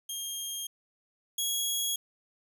15% pulse tone pair in turn, 3223 / 3319 Hz, G7 / G#7, +47 / -2 cents, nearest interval minor second, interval 51 cents, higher second, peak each -27 / -21 dBFS, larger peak second, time 0.09-0.67 / 1.38-1.96 s, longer neither, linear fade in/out 5 ms, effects none

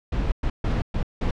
brown noise bursts at uneven times, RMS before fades -23 dBFS, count 5, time 0.12-0.32 / 0.43-0.5 / 0.64-0.82 / 0.94-1.03 / 1.21-1.31 s, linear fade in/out 5 ms, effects low-pass 4000 Hz 12 dB/octave

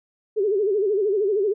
sine tone with vibrato, 406.5 Hz, G#4, 37 cents flat, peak -18 dBFS, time 0.36-1.54 s, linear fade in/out 20 ms, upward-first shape sine, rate 13 Hz, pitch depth 130 cents each way, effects none

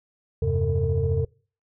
sine tone cluster, 83.3 / 97.6 / 133.4 / 451.8 Hz, E2 / G2 / C3 / A4, +19 / -7 / +34 / +46 cents, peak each -25 dBFS, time 0.42-1.25 s, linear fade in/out 5 ms, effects noise-tail reverb RT60 0.4 s tail -25 dB re dry + tanh soft clip ceiling -13 dBFS

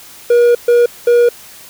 triangle tone bursts at uneven times, 478.5 Hz, A#4, 45 cents sharp, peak -4 dBFS, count 3, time 0.3-0.55 / 0.68-0.86 / 1.07-1.29 s, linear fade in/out 5 ms, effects white hiss -37 dBFS RMS until 1.69 s

